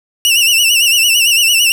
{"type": "tone with vibrato", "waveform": "sawtooth", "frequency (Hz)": 2794, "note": "F7", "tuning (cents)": 0, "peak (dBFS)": -5, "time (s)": [0.25, 1.72], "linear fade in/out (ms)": 0, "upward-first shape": "sine", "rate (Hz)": 8.9, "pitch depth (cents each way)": 100, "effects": []}